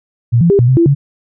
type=tone with pitch steps; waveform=sine; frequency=118.1 / 170 / 399.6 / 121 / 129.5 / 337.1 / 140.8 Hz; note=A#2 / F3 / G4 / B2 / C3 / E4 / C#3; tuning=+23 / -46 / +33 / -35 / -17 / +39 / +27 cents; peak=-6 dBFS; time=0.32-0.95 s; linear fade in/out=20 ms; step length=90 ms; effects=none